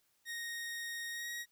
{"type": "tone with pitch glide", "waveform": "sawtooth", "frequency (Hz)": [1864.7, 1892.9], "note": ["A#6", "A#6"], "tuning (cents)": [0, 26], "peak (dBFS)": -36, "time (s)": [0.25, 1.46], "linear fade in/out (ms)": 50, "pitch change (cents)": 26, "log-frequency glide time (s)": [1.1, 1.3], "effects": ["white hiss -75 dBFS RMS until 1.51 s"]}